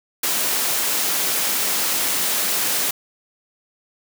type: high-pass noise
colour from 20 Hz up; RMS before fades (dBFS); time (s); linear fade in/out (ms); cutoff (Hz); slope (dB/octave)
white; -21; 0.23-2.91; 5; 180; 12
effects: none